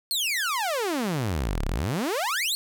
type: exponential two-way sweep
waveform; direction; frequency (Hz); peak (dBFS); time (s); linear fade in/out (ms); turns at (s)
sawtooth; down then up; 4442 to 30.86 to 4442; -21; 0.11-2.55; 0; 1.65
effects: none